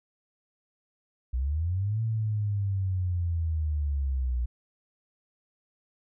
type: linear two-way sweep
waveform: sine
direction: up then down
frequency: 59.2 to 113.4 to 59.2 Hz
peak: -25 dBFS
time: 1.33-4.46 s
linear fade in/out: 10 ms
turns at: 2.02 s
effects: none